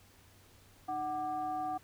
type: tone with frequency modulation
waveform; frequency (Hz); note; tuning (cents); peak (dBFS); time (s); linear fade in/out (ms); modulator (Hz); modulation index
sine; 746; F#5; +14; -33; 0.88-1.78; 10; 439; 0.61
effects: added 96 Hz sine -64 dBFS peak until 1.83 s + pink hiss -62 dBFS RMS until 1.83 s